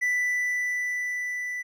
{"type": "tone with level ramp", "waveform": "triangle", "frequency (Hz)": 1981, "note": "B6", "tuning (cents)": 5, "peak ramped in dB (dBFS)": [-20, -28], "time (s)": [0.01, 1.63], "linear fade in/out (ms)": 20, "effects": []}